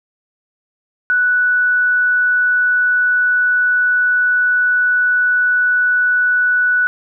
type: tone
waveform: sine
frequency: 1480 Hz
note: F#6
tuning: in tune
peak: -11 dBFS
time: 1.1-6.87 s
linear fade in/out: 0 ms
effects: none

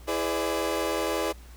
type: chord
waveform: 30% pulse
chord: E dominant seventh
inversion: none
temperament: equal with one note detuned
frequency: 329.6 / 415.3 / 506.3 / 587.3 Hz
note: E4 / G#4 / B4 / D5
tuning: 0 / 0 / +43 / 0 cents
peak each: -29 dBFS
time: 0.07-1.33 s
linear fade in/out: 20 ms
effects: added 60 Hz sine -44 dBFS peak until 1.56 s + pink hiss -54 dBFS RMS until 1.56 s

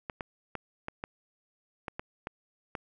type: clicks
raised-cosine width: 0.5 ms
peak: -20 dBFS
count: 9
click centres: 0.098 / 0.208 / 0.553 / 0.884 / 1.039 / 1.882 / 1.995 / 2.271 / 2.752 s
effects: none

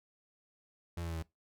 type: tone with pitch steps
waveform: 35% pulse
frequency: 85.6 / 83.94 / 82.3 / 80.7 Hz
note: F2 / E2 / E2 / E2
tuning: -34 / +32 / -2 / -36 cents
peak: -35 dBFS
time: 0.97-1.226 s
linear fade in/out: 5 ms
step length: 64 ms
effects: noise-tail reverb RT60 0.2 s tail -22 dB re dry

